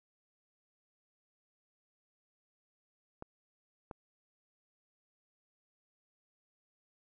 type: clicks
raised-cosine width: 1 ms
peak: -29 dBFS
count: 2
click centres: 3.224 / 3.912 s
effects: none